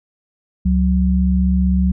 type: tone pair together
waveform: sine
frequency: 69.44 / 185.2 Hz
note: C#2 / F#3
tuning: +4 / +2 cents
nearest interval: octave + perfect fourth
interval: 1698 cents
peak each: -15 dBFS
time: 0.65-1.92 s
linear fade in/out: 10 ms
effects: none